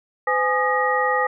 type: tone cluster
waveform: sine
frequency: 508 / 832 / 1228 / 1897 Hz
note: B4 / G#5 / D#6 / A#6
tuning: +49 / +3 / -23 / +30 cents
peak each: -23 dBFS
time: 0.27-1.27 s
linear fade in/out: 5 ms
effects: none